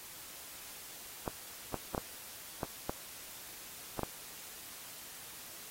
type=clicks; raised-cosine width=1 ms; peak=-20 dBFS; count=8; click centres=1.278 / 1.743 / 1.948 / 1.979 / 2.632 / 2.895 / 3.993 / 4.033 s; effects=white hiss -49 dBFS RMS until 5.7 s + AAC 48 kbps